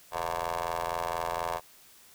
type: ring-modulated tone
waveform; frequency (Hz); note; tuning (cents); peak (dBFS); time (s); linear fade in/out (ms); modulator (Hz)
15% pulse; 84.2; E2; +37; -21; 0.11-1.61; 50; 811
effects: white hiss -56 dBFS RMS until 2.14 s